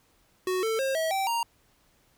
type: tone with pitch steps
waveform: square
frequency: 370 / 445.1 / 535.5 / 644.2 / 775 / 932.3 Hz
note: F#4 / A4 / C5 / E5 / G5 / A#5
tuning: 0 / +20 / +40 / -40 / -20 / 0 cents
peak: -26 dBFS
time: 0.47-1.43 s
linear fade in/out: 2 ms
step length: 160 ms
effects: pink hiss -65 dBFS RMS until 2.17 s